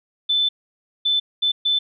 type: tone bursts at uneven times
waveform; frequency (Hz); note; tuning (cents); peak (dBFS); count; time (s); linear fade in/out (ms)
sine; 3520; A7; 0; -16; 4; 0.29-0.49 / 1.05-1.2 / 1.42-1.52 / 1.65-1.79; 10
effects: none